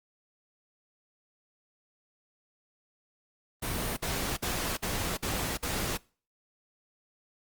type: noise bursts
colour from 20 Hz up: pink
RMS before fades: -32 dBFS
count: 6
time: 3.62-5.975 s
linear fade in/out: 10 ms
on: 350 ms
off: 51 ms
effects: noise-tail reverb RT60 0.4 s tail -24 dB re dry + Opus 32 kbps